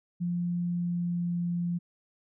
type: tone with pitch glide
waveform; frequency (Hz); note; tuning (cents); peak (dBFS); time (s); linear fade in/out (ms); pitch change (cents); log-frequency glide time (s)
sine; 174.61 to 173.5; F3 to F3; 0 to -11; -27; 0.2-1.79; 20; -11; 0.63-1.4
effects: none

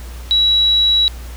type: tone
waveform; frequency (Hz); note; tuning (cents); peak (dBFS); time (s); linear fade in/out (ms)
sine; 3900; B7; -23; -10; 0.31-1.08; 0
effects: added 60 Hz sine -28 dBFS peak until 1.36 s + pink hiss -39 dBFS RMS until 1.36 s

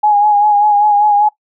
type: tone with vibrato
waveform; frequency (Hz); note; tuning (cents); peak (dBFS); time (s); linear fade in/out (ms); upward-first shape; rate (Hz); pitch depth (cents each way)
sine; 830.6; G#5; 0; -7; 0.03-1.29; 10; sine; 5.1; 36
effects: noise-tail reverb RT60 0.1 s tail -19 dB re dry

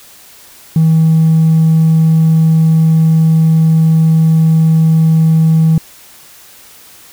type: tone with hard clipping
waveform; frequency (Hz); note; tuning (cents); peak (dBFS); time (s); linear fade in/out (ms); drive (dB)
sine; 160.7; E3; -44; -6; 0.76-5.78; 2; 1
effects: white hiss -39 dBFS RMS until 7.12 s

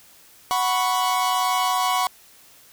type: chord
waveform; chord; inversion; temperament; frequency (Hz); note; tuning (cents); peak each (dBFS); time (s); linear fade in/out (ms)
45% pulse; F# suspended fourth; none; equal; 740 / 987.8 / 1108.7; F#5 / B5 / C#6; 0 / 0 / 0; -24; 0.51-2.07; 0
effects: white hiss -51 dBFS RMS until 2.72 s

